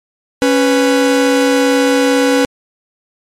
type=tone pair together; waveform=45% pulse; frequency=276.6 / 495.3 Hz; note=C#4 / B4; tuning=-4 / +5 cents; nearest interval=minor seventh; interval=1009 cents; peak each=-12 dBFS; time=0.42-2.45 s; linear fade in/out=0 ms; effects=low-pass 10000 Hz 12 dB/octave + MP3 64 kbps